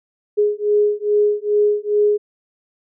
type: beating tone pair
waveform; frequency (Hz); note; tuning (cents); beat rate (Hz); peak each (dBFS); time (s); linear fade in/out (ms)
sine; 415.3 / 417.7; G#4 / G#4; 0 / +10; 2.4; -17; 0.37-2.18; 20
effects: none